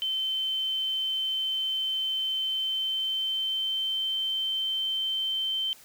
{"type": "tone with pitch glide", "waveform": "sine", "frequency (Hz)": [3083, 3103], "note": ["G7", "G7"], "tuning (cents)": [-29, -18], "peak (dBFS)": -26, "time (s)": [0.02, 5.73], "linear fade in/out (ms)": 0, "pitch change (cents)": 11, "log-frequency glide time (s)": [2.41, 4.06], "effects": ["white hiss -53 dBFS RMS until 5.84 s"]}